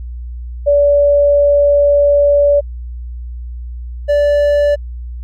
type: tone pair in turn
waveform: sine / triangle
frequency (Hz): 575 / 581.3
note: D5 / D5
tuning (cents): -37 / -18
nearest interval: unison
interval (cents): 19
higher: second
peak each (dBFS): -7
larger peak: neither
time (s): 0.66-2.61 / 4.08-4.76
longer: first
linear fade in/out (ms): 20
effects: added 60 Hz sine -23 dBFS peak until 5.23 s